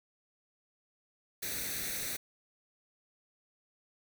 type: noise with comb filter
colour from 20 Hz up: white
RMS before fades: -37 dBFS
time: 1.42-2.17 s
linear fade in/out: 10 ms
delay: 0.49 ms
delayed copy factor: +0.7
effects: none